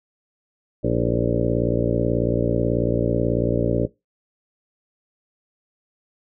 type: harmonic tone with a mistuned harmonic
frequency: 58.27 Hz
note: A#1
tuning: in tune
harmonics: 1 / 2 / 3 / 4 / 5 / 6 / 7 / 8 / 9 / 10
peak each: -29 / -25 / -27 / -28 / -26 / -30 / -28 / -28 / -28 / -28 dBFS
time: 0.83-3.87 s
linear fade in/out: 20 ms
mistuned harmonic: 6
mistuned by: -70 cents
effects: noise-tail reverb RT60 0.2 s tail -20 dB re dry